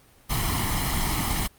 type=noise with comb filter; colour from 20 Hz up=pink; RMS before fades=-25 dBFS; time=0.29-1.48 s; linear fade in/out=20 ms; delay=0.97 ms; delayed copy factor=+0.75; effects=pink hiss -56 dBFS RMS until 1.58 s + Opus 32 kbps